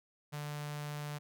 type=tone with notch filter; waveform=sawtooth; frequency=147.7 Hz; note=D3; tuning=10 cents sharp; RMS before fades=-41 dBFS; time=0.32-1.19 s; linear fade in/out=20 ms; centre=330 Hz; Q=1; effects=none